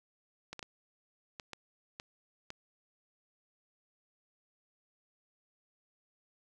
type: clicks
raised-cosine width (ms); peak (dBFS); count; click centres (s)
0.2; -25; 7; 0.53 / 0.593 / 0.628 / 1.398 / 1.533 / 1.999 / 2.504
effects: none